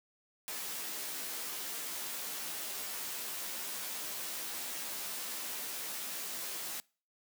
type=noise with comb filter; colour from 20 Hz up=white; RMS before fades=-40 dBFS; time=0.48-6.8 s; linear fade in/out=0 ms; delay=14 ms; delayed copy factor=-0.75; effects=noise-tail reverb RT60 0.4 s tail -25 dB re dry + high-pass 200 Hz 12 dB/octave